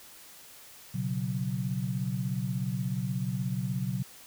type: chord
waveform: sine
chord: B suspended second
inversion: none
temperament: equal with one note detuned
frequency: 121.98 / 138.59 / 185 Hz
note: B2 / C#3 / F#3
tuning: -21 / 0 / 0 cents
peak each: -33 dBFS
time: 0.94-4.03 s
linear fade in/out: 10 ms
effects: white hiss -51 dBFS RMS until 4.26 s